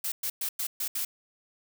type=noise bursts at uneven times; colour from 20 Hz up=blue; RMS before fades=-31 dBFS; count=6; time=0.04-0.12 / 0.23-0.3 / 0.41-0.49 / 0.59-0.67 / 0.8-0.88 / 0.95-1.05 s; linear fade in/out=5 ms; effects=none